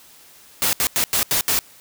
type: noise bursts at uneven times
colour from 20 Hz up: white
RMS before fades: -19 dBFS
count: 6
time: 0.62-0.73 / 0.8-0.87 / 0.96-1.04 / 1.13-1.23 / 1.31-1.41 / 1.48-1.59 s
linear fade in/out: 0 ms
effects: white hiss -48 dBFS RMS until 1.8 s